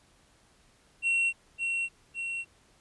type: tone with echo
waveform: triangle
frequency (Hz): 2728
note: F7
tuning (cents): -41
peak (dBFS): -22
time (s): 1.02-1.33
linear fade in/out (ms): 50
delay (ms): 560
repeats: 2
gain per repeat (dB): -4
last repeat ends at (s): 2.45
effects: pink hiss -63 dBFS RMS until 2.8 s + resampled to 24000 Hz